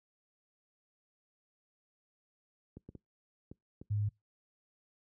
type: clicks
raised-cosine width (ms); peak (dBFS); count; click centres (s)
3; -34; 5; 2.77 / 2.89 / 2.952 / 3.515 / 3.815
type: tone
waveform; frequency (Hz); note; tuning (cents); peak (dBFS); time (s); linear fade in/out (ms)
sine; 103.83; G#2; 0; -29; 3.9-4.09; 10
effects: noise-tail reverb RT60 0.2 s tail -26 dB re dry + high-pass 60 Hz 12 dB/octave